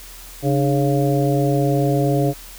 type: harmonic tone with a mistuned harmonic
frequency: 138.59 Hz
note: C#3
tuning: in tune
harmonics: 1 / 2 / 3 / 4 / 5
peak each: -18 / -21 / -23 / -24 / -25 dBFS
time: 0.42-2.34 s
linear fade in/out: 50 ms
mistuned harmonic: 2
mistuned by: +120 cents
effects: added 40 Hz sine -40 dBFS peak until 2.58 s + white hiss -40 dBFS RMS until 2.58 s